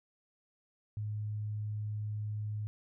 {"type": "tone", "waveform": "sine", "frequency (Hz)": 105.8, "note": "G#2", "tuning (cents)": 33, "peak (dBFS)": -34, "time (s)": [0.97, 2.67], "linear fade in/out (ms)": 0, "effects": []}